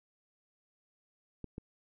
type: clicks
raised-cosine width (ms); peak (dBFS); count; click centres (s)
3; -28; 2; 1.443 / 1.581
effects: none